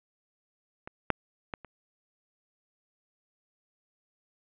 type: clicks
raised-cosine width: 0.5 ms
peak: -25 / -8 / -19 / -30 dBFS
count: 4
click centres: 0.875 / 1.103 / 1.538 / 1.647 s
effects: resampled to 8000 Hz + 8-bit